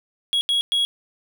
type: tone bursts at uneven times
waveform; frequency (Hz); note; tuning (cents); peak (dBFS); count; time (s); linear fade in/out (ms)
triangle; 3322; G#7; 0; -16; 3; 0.33-0.41 / 0.49-0.61 / 0.72-0.85; 0
effects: none